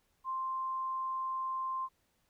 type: tone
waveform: sine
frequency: 1050 Hz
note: C6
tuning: 6 cents sharp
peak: -33 dBFS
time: 0.24-1.89 s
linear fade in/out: 50 ms
effects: pink hiss -75 dBFS RMS until 2.29 s